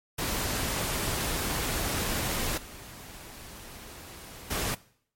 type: noise with level steps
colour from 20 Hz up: pink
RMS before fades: -30 / -45 / -30 dBFS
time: 0.18-4.75 s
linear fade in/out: 10 ms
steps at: 2.57 / 4.5 s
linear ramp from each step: 10 ms
effects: noise-tail reverb RT60 0.6 s tail -20 dB re dry + MP3 64 kbps